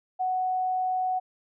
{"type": "tone", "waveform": "sine", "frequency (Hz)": 742, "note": "F#5", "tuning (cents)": 5, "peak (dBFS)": -24, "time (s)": [0.19, 1.2], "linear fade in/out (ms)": 20, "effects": []}